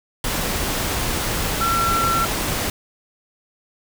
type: tone in noise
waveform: sine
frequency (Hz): 1353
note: E6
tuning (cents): +45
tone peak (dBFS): -18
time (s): 1.61-2.25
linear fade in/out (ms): 2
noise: pink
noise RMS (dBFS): -23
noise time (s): 0.24-2.7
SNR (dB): +2
effects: none